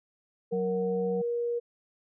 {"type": "tone with pitch glide", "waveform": "sine", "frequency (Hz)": [467.3, 474.9], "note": ["A#4", "A#4"], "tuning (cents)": [4, 32], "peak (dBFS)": -27, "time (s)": [0.51, 1.6], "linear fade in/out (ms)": 20, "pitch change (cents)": 28, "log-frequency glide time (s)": [0.85, 1.3]}
{"type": "harmonic tone", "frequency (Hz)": 185, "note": "F#3", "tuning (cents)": 0, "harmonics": [1, 3, 4], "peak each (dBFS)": [-32, -50, -41], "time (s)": [0.52, 1.22], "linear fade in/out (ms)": 10}
{"effects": []}